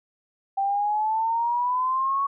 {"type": "exponential sweep", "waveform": "sine", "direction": "up", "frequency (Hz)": [779, 1120], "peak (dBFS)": -21, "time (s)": [0.57, 2.27], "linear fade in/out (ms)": 10, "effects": []}